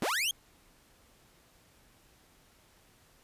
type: linear sweep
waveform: sawtooth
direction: up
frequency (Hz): 137.8 to 3322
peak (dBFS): -25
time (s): 0.02-0.31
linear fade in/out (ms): 2
effects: pink hiss -63 dBFS RMS until 3.23 s + resampled to 32000 Hz